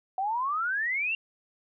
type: exponential sweep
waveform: sine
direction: up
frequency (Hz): 740 to 2794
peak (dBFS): -26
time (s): 0.18-1.15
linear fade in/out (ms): 2
effects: none